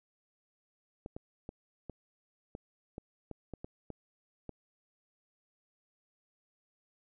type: clicks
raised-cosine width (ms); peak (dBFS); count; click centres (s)
2; -28; 11; 1.061 / 1.165 / 1.491 / 1.897 / 2.551 / 2.981 / 3.313 / 3.537 / 3.645 / 3.903 / 4.493
effects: none